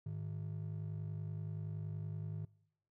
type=ring-modulated tone; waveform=triangle; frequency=129.7 Hz; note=C3; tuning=15 cents flat; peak=-34 dBFS; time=0.06-2.45 s; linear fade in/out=2 ms; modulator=25.3 Hz; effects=noise-tail reverb RT60 0.8 s tail -25 dB re dry + tanh soft clip ceiling -30 dBFS